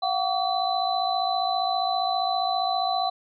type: tone cluster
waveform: sine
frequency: 697 / 752 / 1143 / 4009 Hz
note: F5 / F#5 / D6 / B7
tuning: -4 / +28 / -47 / +25 cents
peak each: -28 / -25 / -32 / -30 dBFS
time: 0.02-3.1 s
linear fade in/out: 10 ms
effects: none